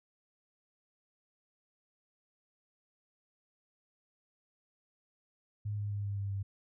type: tone with pitch steps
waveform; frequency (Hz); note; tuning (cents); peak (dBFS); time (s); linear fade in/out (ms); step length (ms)
sine; 104.1 / 102.96 / 101.84 / 100.73 / 99.63 / 98.54; G#2 / G#2 / G#2 / G2 / G2 / G2; +5 / -15 / -33 / +48 / +29 / +10; -33; 5.65-6.43; 10; 130
effects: none